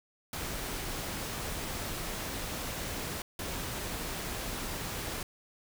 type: noise bursts at uneven times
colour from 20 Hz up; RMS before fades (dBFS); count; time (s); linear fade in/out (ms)
pink; -37; 2; 0.33-3.22 / 3.39-5.23; 2
effects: none